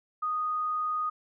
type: tone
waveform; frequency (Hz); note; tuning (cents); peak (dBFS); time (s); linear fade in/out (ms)
sine; 1240; D#6; -6; -27; 0.22-1.1; 10
effects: none